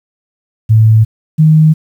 sine tone pair in turn, 110.2 / 156.21 Hz, A2 / D#3, +3 / +7 cents, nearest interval tritone, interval 604 cents, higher second, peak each -3 dBFS, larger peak neither, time 0.69-1.05 / 1.38-1.74 s, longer neither, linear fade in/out 20 ms, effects 7-bit

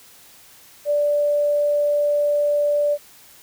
sine tone, 585 Hz, D5, 7 cents flat, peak -16 dBFS, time 0.85-2.98 s, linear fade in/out 50 ms, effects white hiss -48 dBFS RMS until 3.42 s

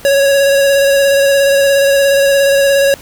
square tone with vibrato, 555 Hz, C#5, 2 cents sharp, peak -8 dBFS, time 0.05-2.94 s, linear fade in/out 0 ms, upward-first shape square, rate 17 Hz, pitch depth 15 cents each way, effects pink hiss -36 dBFS RMS until 3.01 s

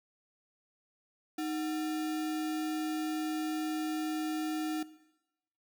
sine tone with sample-and-hold, 311.1 Hz, D#4, in tune, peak -32 dBFS, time 1.38-4.83 s, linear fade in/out 5 ms, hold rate 1050 Hz, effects noise-tail reverb RT60 0.9 s tail -17 dB re dry

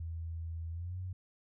sine tone with pitch glide, 82.41 to 91.97 Hz, E2 to F#2, 0 to -10 cents, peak -37 dBFS, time 0-1.13 s, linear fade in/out 5 ms, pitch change +190 cents, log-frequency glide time 0.71-0.98 s, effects none

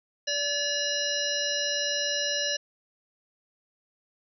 harmonic tone with a mistuned harmonic, 573 Hz, D5, 43 cents flat, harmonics 1 / 3 / 5 / 7 / 9 / 10, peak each -33 / -33 / -33 / -33 / -33 / -33 dBFS, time 0.27-2.57 s, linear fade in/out 10 ms, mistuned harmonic 1, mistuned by +28 cents, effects none

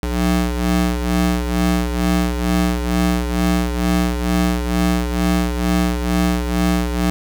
25% pulse ring-modulated tone, 120.6 Hz, B2, 41 cents flat, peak -9 dBFS, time 0.03-7.1 s, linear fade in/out 0 ms, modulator 59.2 Hz, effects none

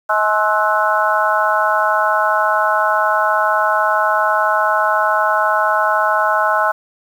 harmonic tone with a mistuned harmonic, 212.1 Hz, G#3, 37 cents sharp, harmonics 3 / 4 / 5 / 6 / 7, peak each -19 / -19 / -19 / -19 / -19 dBFS, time 0.09-6.72 s, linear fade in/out 10 ms, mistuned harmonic 6, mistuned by +51 cents, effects 7-bit

